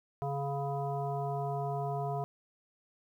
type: harmonic tone with a mistuned harmonic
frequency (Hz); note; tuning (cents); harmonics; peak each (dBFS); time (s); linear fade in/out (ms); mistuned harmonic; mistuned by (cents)
140; C#3; +18; 1 / 3 / 5 / 7 / 9; -35 / -39 / -36 / -42 / -50; 0.22-2.24; 0; 7; +15
effects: 11-bit